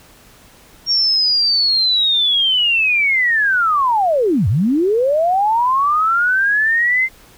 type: linear two-way sweep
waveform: sine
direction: down then up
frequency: 5588 to 84.4 to 2099 Hz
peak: -12 dBFS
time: 0.86-7.09 s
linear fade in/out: 50 ms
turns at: 4.48 s
effects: pink hiss -46 dBFS RMS until 7.37 s